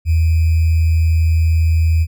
sine tone with sample-and-hold, 81.2 Hz, E2, 26 cents flat, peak -10 dBFS, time 0.05-2.07 s, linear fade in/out 50 ms, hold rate 2450 Hz, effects none

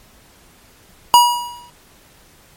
square tone with exponential decay, 964 Hz, B5, 42 cents flat, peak -4 dBFS, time 1.14-1.7 s, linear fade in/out 0 ms, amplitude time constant 120 ms, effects pink hiss -49 dBFS RMS until 2.56 s + MP3 64 kbps

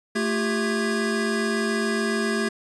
square tone cluster, 221.4 / 350.2 / 397.4 / 1653 Hz, A3 / F4 / G4 / G#6, +11 / +5 / +24 / -9 cents, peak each -26 / -33 / -28 / -30 dBFS, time 0.15-2.49 s, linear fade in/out 10 ms, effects resampled to 24000 Hz

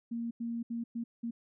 sine tone bursts at uneven times, 233.1 Hz, A#3, in tune, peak -33 dBFS, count 5, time 0.11-0.31 / 0.4-0.63 / 0.7-0.84 / 0.95-1.04 / 1.23-1.31 s, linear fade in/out 10 ms, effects none

